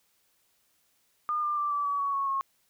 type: tone with pitch steps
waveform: sine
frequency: 1213 / 1194.2 / 1175.7 / 1157.6 / 1139.6 / 1122 / 1104.6 / 1087.5 Hz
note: D#6 / D6 / D6 / D6 / C#6 / C#6 / C#6 / C#6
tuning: -44 / +29 / +2 / -25 / +48 / +21 / -6 / -33 cents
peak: -26 dBFS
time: 1.29-2.41 s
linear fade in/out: 0 ms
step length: 140 ms
effects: white hiss -70 dBFS RMS until 2.69 s